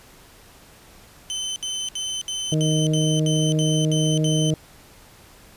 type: tone bursts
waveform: 25% pulse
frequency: 3057 Hz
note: G7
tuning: 44 cents flat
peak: -22 dBFS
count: 10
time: 1.3-4.503 s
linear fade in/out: 0 ms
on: 260 ms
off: 67 ms
type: harmonic tone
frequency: 155.56 Hz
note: D#3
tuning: in tune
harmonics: 1 / 2 / 3 / 4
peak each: -19 / -25 / -29 / -31 dBFS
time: 2.52-4.54 s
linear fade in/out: 2 ms
effects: pink hiss -49 dBFS RMS until 5.56 s + resampled to 32000 Hz